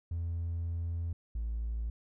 triangle tone pair in turn, 84.5 / 56.17 Hz, E2 / A1, +43 / +36 cents, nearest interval perfect fifth, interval 707 cents, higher first, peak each -29 / -29 dBFS, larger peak neither, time 0.11-1.13 / 1.35-1.9 s, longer first, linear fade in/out 5 ms, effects tanh soft clip ceiling -28 dBFS

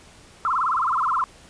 sine tone with vibrato, 1174.7 Hz, D6, in tune, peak -19 dBFS, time 0.45-1.24 s, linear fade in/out 0 ms, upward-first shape sine, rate 19 Hz, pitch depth 280 cents each way, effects pink hiss -49 dBFS RMS until 1.49 s + resampled to 22050 Hz

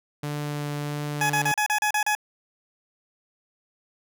sawtooth tone with vibrato, 146.83 Hz, D3, in tune, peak -24 dBFS, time 0.23-1.52 s, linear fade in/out 5 ms, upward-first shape triangle, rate 1.5 Hz, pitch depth 9 cents each way
20% pulse tone bursts, 843 Hz, G#5, 26 cents sharp, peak -16 dBFS, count 8, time 1.21-2.151 s, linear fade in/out 2 ms, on 87 ms, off 35 ms
effects none

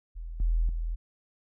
sine tone with level steps, 41.2 Hz, E1, in tune, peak -35 / -22 / -28 dBFS, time 0.15-0.96 s, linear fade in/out 20 ms, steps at 0.4 / 0.69 s, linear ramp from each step 2 ms, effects none

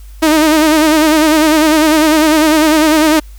sawtooth tone with vibrato, 310.5 Hz, D#4, 3 cents flat, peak -3 dBFS, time 0.22-3.2 s, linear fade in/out 10 ms, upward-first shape sine, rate 10 Hz, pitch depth 68 cents each way, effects added 50 Hz sine -30 dBFS peak until 3.38 s + white hiss -47 dBFS RMS until 3.38 s

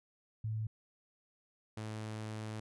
sine / sawtooth tone pair in turn, 109.5 / 108.62 Hz, A2 / A2, -8 / -22 cents, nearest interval unison, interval 14 cents, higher first, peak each -34 / -36 dBFS, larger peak first, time 0.44-0.67 / 1.77-2.6 s, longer second, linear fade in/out 5 ms, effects resampled to 24000 Hz

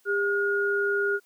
sine tone pair together, 402.5 / 1434.3 Hz, G4 / F6, +46 / +46 cents, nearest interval octave + minor seventh, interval 2200 cents, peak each -25 dBFS, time 0.05-1.2 s, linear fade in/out 50 ms, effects white hiss -64 dBFS RMS until 1.25 s + high-pass 200 Hz 12 dB/octave

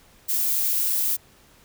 violet noise, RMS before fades -23 dBFS, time 0.28-1.17 s, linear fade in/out 20 ms, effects pink hiss -55 dBFS RMS until 1.64 s

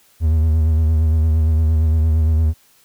triangle tone with vibrato, 79.2 Hz, D#2, 31 cents sharp, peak -10 dBFS, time 0.2-2.54 s, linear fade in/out 50 ms, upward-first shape sine, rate 8.7 Hz, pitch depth 47 cents each way, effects white hiss -54 dBFS RMS until 2.84 s

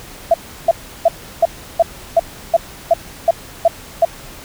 sine tone bursts, 670 Hz, E5, 28 cents sharp, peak -6 dBFS, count 11, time 0.31-4.051 s, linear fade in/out 5 ms, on 31 ms, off 340 ms, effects pink hiss -36 dBFS RMS until 4.44 s

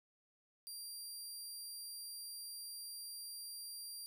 20% pulse tone, 4745 Hz, D8, 17 cents sharp, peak -40 dBFS, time 0.67-4.06 s, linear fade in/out 0 ms, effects none

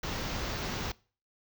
pink band-stop noise, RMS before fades -35 dBFS, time 0.03-0.92 s, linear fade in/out 5 ms, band 6500 to 16000 Hz, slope 48 dB/octave, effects noise-tail reverb RT60 0.4 s tail -23 dB re dry

